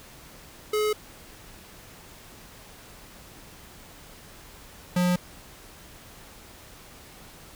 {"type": "tone pair in turn", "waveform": "square", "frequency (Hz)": [425.2, 178.77], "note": ["G#4", "F3"], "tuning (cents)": [41, 41], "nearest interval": "octave + minor third", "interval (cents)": 1500, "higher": "first", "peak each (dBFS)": [-23, -21], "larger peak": "second", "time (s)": [[0.73, 0.93], [4.96, 5.16]], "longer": "neither", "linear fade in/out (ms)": 5, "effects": ["pink hiss -48 dBFS RMS until 7.55 s"]}